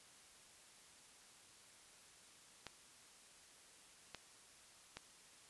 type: clicks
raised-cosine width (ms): 0.2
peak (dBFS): -29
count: 3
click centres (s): 2.667 / 4.147 / 4.97
effects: white hiss -63 dBFS RMS until 5.49 s + resampled to 24000 Hz